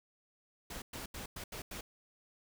pink noise bursts at uneven times, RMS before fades -44 dBFS, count 6, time 0.7-0.82 / 0.93-1.06 / 1.14-1.26 / 1.36-1.44 / 1.52-1.62 / 1.71-1.81 s, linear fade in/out 5 ms, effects none

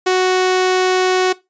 sawtooth tone, 370 Hz, F#4, in tune, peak -8 dBFS, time 0.06-1.33 s, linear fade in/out 10 ms, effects noise-tail reverb RT60 0.2 s tail -19 dB re dry + resampled to 16000 Hz

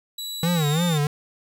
sawtooth tone with pitch glide, 3926 to 3621 Hz, B7 to A7, -11 to +49 cents, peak -27 dBFS, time 0.18-0.98 s, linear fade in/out 5 ms, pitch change -140 cents, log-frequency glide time 0.54-0.8 s
square tone with vibrato, 160 Hz, D#3, 49 cents sharp, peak -20 dBFS, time 0.43-1.07 s, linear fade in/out 2 ms, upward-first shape sine, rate 3 Hz, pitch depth 170 cents each way
effects none

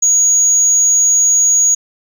sine tone, 6700 Hz, G#8, 14 cents sharp, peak -6 dBFS, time 0.02-1.75 s, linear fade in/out 10 ms, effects tanh soft clip ceiling -6 dBFS

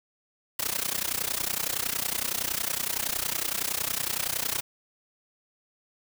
white noise with amplitude modulation, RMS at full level -26 dBFS, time 0.59-4.61 s, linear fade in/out 5 ms, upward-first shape sine, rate 30.8 Hz, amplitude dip 90%, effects none

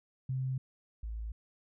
sine tone pair in turn, 130.81 / 55 Hz, C3 / A1, 0 / 0 cents, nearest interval octave + minor third, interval 1500 cents, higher first, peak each -31 / -36 dBFS, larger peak first, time 0.29-0.58 / 1.03-1.32 s, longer neither, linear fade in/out 5 ms, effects none

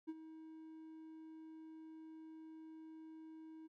triangle tone with ADSR envelope, 318.2 Hz, D#4, 39 cents sharp, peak -38 dBFS, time 0.07-3.68 s, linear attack 23 ms, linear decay 39 ms, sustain -12 dB, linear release 21 ms, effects none

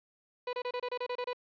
30% pulse tone bursts, 493.9 Hz, B4, in tune, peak -30 dBFS, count 10, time 0.47-1.332 s, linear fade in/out 5 ms, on 61 ms, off 28 ms, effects resampled to 11025 Hz + 10-bit

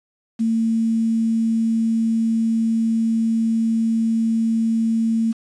sine tone with quantisation, 225.9 Hz, A3, 46 cents sharp, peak -16 dBFS, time 0.39-5.33 s, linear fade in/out 20 ms, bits 7, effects resampled to 22050 Hz

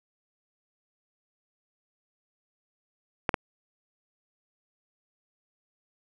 clicks, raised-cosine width 0.5 ms, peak -8 dBFS, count 2, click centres 3.292 / 3.342 s, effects none

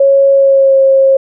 sine tone with pitch glide, 550 to 538.7 Hz, C#5 to C#5, -14 to -50 cents, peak -4 dBFS, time 0-1.17 s, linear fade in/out 5 ms, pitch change -36 cents, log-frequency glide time 0.32-0.79 s, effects none

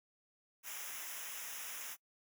white noise with comb filter, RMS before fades -45 dBFS, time 0.63-1.97 s, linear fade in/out 50 ms, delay 0.23 ms, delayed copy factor -0.85, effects noise-tail reverb RT60 0.1 s tail -24 dB re dry

